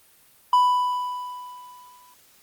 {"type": "tone with exponential decay", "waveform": "triangle", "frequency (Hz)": 992, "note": "B5", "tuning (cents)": 7, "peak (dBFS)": -11, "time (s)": [0.53, 2.14], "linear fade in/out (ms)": 2, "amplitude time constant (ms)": 350, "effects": ["white hiss -56 dBFS RMS until 2.42 s", "Opus 32 kbps"]}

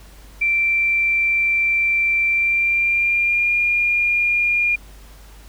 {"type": "tone with pitch glide", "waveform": "sine", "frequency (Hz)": [2349, 2415], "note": ["D7", "D7"], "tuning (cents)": [0, 48], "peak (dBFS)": -15, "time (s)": [0.41, 4.76], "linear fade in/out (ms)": 10, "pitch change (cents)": 48, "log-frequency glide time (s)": [2.28, 3.53], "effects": ["added 50 Hz sine -41 dBFS peak until 5.48 s", "pink hiss -48 dBFS RMS until 5.48 s"]}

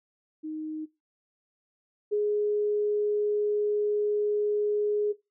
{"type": "tone pair in turn", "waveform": "sine", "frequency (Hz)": [311, 417.1], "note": ["D#4", "G#4"], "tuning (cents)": [-1, 7], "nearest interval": "perfect fourth", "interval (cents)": 508, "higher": "second", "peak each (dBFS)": [-32, -23], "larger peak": "second", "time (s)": [[0.43, 0.86], [2.11, 5.13]], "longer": "second", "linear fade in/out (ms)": 20, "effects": ["noise-tail reverb RT60 0.2 s tail -17 dB re dry"]}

